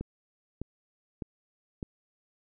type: click train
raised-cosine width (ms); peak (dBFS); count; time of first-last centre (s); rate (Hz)
3; -22; 4; 0.01-1.828; 1.65
effects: none